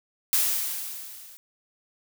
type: noise with level ramp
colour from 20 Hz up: blue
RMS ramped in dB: -21 to -48 dBFS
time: 0.33-1.37 s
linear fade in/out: 0 ms
effects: none